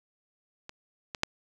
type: clicks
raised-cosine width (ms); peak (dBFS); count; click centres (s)
0.2; -24 / -18 / -7; 3; 0.694 / 1.148 / 1.234
effects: none